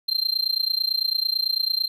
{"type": "tone with amplitude modulation", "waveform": "triangle", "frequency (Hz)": 4155, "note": "C8", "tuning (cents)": -13, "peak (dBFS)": -16, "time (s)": [0.08, 1.88], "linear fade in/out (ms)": 10, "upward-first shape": "sine", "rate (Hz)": 29, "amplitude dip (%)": 95, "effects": []}